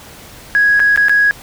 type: tone with dropouts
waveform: sine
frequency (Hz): 1661.2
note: G#6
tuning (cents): 0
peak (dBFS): -7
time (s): 0.55-1.31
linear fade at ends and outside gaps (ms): 0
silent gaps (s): 0.795-0.801 / 0.961-0.975 / 1.084-1.095
effects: tanh soft clip ceiling -3 dBFS + pink hiss -37 dBFS RMS until 1.42 s